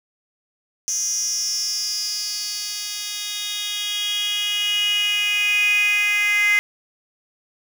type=tone with high-pass filter sweep; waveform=10% pulse; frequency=413.7 Hz; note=G#4; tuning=7 cents flat; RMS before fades=-22 dBFS; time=0.88-6.59 s; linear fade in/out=0 ms; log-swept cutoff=6100 to 2100 Hz; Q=8.7; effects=none